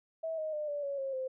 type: tone with pitch steps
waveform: sine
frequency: 648 / 624.8 / 602.5 / 581 / 560.2 / 540.2 / 520.9 Hz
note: E5 / D#5 / D5 / D5 / C#5 / C#5 / C5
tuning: -30 / +7 / +44 / -19 / +18 / -45 / -8 cents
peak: -33 dBFS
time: 0.23-1.28 s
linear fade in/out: 10 ms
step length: 150 ms
effects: none